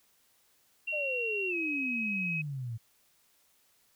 sine tone with pitch glide, 2743 to 2545 Hz, F7 to D#7, -32 to +39 cents, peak -31 dBFS, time 0.87-2.42 s, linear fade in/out 10 ms, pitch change -129 cents, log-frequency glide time 1.49-1.55 s
sine exponential sweep, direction down, 622.3 to 110 Hz, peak -34 dBFS, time 0.92-2.78 s, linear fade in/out 20 ms
effects white hiss -68 dBFS RMS until 3.95 s

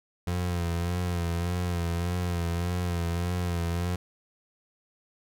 30% pulse tone with vibrato, 87 Hz, F2, 6 cents flat, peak -24 dBFS, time 0.27-3.96 s, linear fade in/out 5 ms, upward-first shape sine, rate 1.7 Hz, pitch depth 49 cents each way, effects none

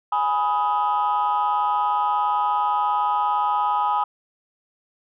sine chord, G# minor, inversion none, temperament equal with one note detuned, 830.6 / 987.8 / 1256.8 Hz, G#5 / B5 / D#6, 0 / 0 / +17 cents, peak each -21 / -22 / -23 dBFS, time 0.12-4.04 s, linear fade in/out 5 ms, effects tanh soft clip ceiling -13 dBFS

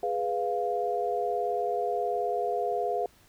sine chord, F diminished, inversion first, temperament equal, 415.3 / 493.9 / 698.5 Hz, Ab4 / Cb5 / F5, 0 / 0 / 0 cents, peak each -31 / -32 / -29 dBFS, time 0.03-3.06 s, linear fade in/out 2 ms, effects pink hiss -60 dBFS RMS until 3.28 s

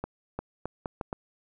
accelerating click train, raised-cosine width 1 ms, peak -18 dBFS, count 6, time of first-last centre 0.04-1.129 s, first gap 350 ms, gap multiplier 0.76, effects none

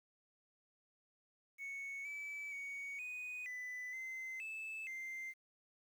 sine tone with pitch steps, 2215 / 2302 / 2238 / 2489 / 1996 / 2063 / 2622 / 2087 Hz, C#7 / D7 / C#7 / D#7 / B6 / C7 / E7 / C7, -2 / -35 / +16 / 0 / +18 / -25 / -10 / -5 cents, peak -40 dBFS, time 1.58-5.34 s, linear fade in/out 50 ms, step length 470 ms, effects tanh soft clip ceiling -42 dBFS + 11-bit

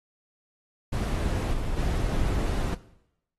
brown noise with level steps, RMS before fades -26 / -30 / -26 dBFS, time 0.92-2.75 s, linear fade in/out 10 ms, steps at 1.53 / 1.77 s, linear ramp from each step 5 ms, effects noise-tail reverb RT60 0.8 s tail -17 dB re dry + AAC 32 kbps

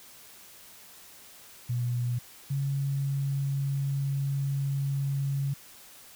sine tone pair in turn, 121.7 / 138.49 Hz, B2 / C#3, -25 / -1 cents, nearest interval major second, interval 224 cents, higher second, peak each -26 dBFS, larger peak neither, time 1.69-2.19 / 2.5-5.54 s, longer second, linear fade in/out 10 ms, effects white hiss -51 dBFS RMS until 6.15 s

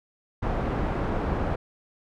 pink low-pass noise, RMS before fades -27 dBFS, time 0.42-1.56 s, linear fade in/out 10 ms, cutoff 1100 Hz, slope 12 dB/octave, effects none

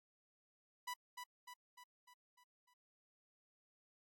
sawtooth tone with echo, 987.8 Hz, B5, in tune, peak -38 dBFS, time 0.87-0.94 s, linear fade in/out 10 ms, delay 300 ms, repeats 6, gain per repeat -5 dB, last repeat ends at 2.74 s, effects AAC 64 kbps

